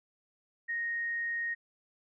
sine tone, 1864.7 Hz, A#6, in tune, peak -31 dBFS, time 0.68-1.55 s, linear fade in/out 20 ms, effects none

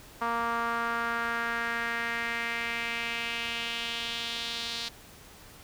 sawtooth tone with band-pass filter sweep, 233.1 Hz, A#3, in tune, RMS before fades -32 dBFS, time 0.21-4.89 s, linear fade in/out 10 ms, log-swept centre 1100 to 4100 Hz, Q 2.8, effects pink hiss -51 dBFS RMS until 5.63 s

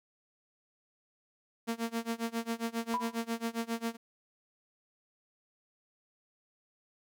sawtooth tone with tremolo, 230 Hz, A#3, 23 cents flat, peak -26 dBFS, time 1.67-3.97 s, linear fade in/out 20 ms, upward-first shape sine, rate 7.4 Hz, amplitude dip 95%
sine tone with exponential decay, 987.8 Hz, B5, in tune, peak -26 dBFS, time 2.94-3.22 s, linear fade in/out 0 ms, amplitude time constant 60 ms
effects none

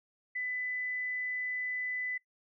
sine tone, 2000 Hz, B6, 21 cents sharp, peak -33 dBFS, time 0.35-2.18 s, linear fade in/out 10 ms, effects noise-tail reverb RT60 0.1 s tail -18 dB re dry

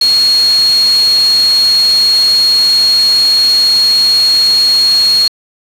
sine tone in noise, 4300 Hz, C8, 47 cents sharp, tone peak -6 dBFS, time 0.01-5.28 s, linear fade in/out 5 ms, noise white, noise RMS -21 dBFS, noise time 0.01-5.28 s, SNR +12 dB, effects low-pass 11000 Hz 12 dB/octave

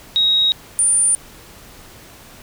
sine tone pair in turn, 3789 / 9254 Hz, A#7 / D9, +27 / -27 cents, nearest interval octave + minor third, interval 1546 cents, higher second, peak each -12 dBFS, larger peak neither, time 0.16-0.52 / 0.79-1.15 s, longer neither, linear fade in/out 0 ms, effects pink hiss -42 dBFS RMS until 2.42 s

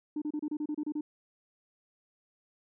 sine tone bursts, 300.3 Hz, D4, 39 cents sharp, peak -29 dBFS, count 10, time 0.16-1.01 s, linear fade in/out 5 ms, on 58 ms, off 30 ms, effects tanh soft clip ceiling -28 dBFS

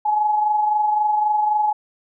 sine tone pair together, 845 / 868.8 Hz, G#5 / A5, +30 / -22 cents, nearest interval unison, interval 48 cents, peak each -16 / -27 dBFS, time 0.05-1.73 s, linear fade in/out 10 ms, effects none

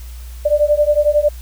sine beating tone pair, 587.3 / 598.3 Hz, D5 / D5, 0 / +32 cents, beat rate 11 Hz, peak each -14 dBFS, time 0.45-1.29 s, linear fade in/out 10 ms, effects added 60 Hz sine -29 dBFS peak until 1.41 s + white hiss -44 dBFS RMS until 1.41 s

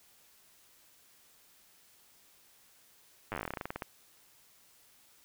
slowing click train, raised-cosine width 0.5 ms, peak -21 dBFS, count 19, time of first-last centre 3.32-3.822 s, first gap 9 ms, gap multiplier 1.12, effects white hiss -63 dBFS RMS until 5.24 s

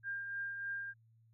sine tone with tremolo, 1601 Hz, G6, 36 cents sharp, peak -36 dBFS, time 0.03-0.94 s, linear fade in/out 50 ms, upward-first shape triangle, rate 3.3 Hz, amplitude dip 45%, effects added 113 Hz sine -64 dBFS peak until 1.33 s

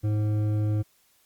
sine tone with hard clipping, 106 Hz, G#2, 36 cents sharp, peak -24 dBFS, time 0.03-0.83 s, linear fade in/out 20 ms, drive 9 dB, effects white hiss -64 dBFS RMS until 1.25 s + Opus 48 kbps

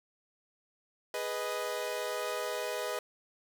sawtooth chord, G# minor, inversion none, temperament equal, 415.3 / 493.9 / 622.3 Hz, G#4 / B4 / D#5, 0 / 0 / 0 cents, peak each -36 / -33 / -33 dBFS, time 1.14-2.99 s, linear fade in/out 2 ms, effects none

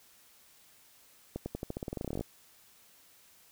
accelerating click train, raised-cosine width 2 ms, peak -22 dBFS, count 19, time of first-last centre 1.36-2.21 s, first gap 100 ms, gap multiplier 0.9, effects white hiss -61 dBFS RMS until 3.51 s

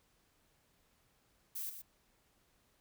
violet noise with echo, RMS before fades -41 dBFS, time 1.55-1.7 s, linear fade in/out 10 ms, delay 120 ms, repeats 1, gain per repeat -8 dB, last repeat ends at 1.82 s, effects pink hiss -73 dBFS RMS until 2.8 s

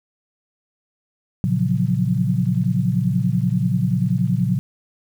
sine chord, Gb major seventh, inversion first, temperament equal, 116.54 / 138.59 / 174.61 / 185 Hz, Bb2 / Db3 / F3 / Gb3, 0 / 0 / 0 / 0 cents, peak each -22 dBFS, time 1.44-4.59 s, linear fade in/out 0 ms, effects 8-bit

